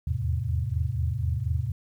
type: tone cluster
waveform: sine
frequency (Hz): 78.8 / 82.9 / 104.4 / 127.3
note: D#2 / E2 / G#2 / C3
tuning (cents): +23 / +10 / +10 / -47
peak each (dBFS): -30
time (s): 0.07-1.72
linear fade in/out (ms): 5
effects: 10-bit